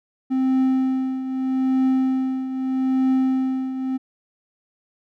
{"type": "tone with tremolo", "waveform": "triangle", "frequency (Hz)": 261.6, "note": "C4", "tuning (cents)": 0, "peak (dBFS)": -13, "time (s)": [0.3, 3.98], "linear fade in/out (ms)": 20, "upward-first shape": "triangle", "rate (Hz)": 0.8, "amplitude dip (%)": 70, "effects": []}